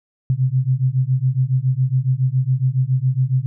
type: beating tone pair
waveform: sine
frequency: 126.3 / 133.5 Hz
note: B2 / C3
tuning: +39 / +35 cents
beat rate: 7.2 Hz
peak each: -18 dBFS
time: 0.3-3.46 s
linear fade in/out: 0 ms
effects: none